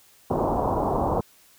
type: low-pass noise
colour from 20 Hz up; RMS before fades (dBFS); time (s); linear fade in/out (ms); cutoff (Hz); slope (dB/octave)
white; -24; 0.3-1.21; 5; 1000; 48
effects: white hiss -56 dBFS RMS until 1.58 s